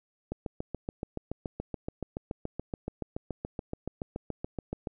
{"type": "click train", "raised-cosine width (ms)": 2, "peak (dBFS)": -20, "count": 33, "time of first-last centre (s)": [0.32, 4.872], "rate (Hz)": 7.03, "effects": []}